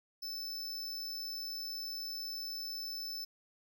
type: tone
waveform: square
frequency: 5274 Hz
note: E8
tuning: in tune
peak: -39 dBFS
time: 0.22-3.25 s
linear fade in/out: 10 ms
effects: none